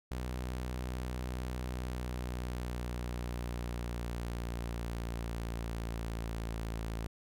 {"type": "tone with pitch glide", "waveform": "sawtooth", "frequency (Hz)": [62.3, 55.82], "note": ["B1", "A1"], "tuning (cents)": [16, 26], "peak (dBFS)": -32, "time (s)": [0.11, 7.07], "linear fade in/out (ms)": 5, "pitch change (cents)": -190, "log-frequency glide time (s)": [1.65, 6.83], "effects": []}